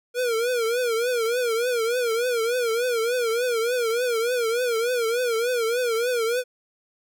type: tone with vibrato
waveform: square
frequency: 474.3 Hz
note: A#4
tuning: 30 cents sharp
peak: -22 dBFS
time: 0.14-6.44 s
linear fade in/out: 50 ms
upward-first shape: triangle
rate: 3.4 Hz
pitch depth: 130 cents each way
effects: none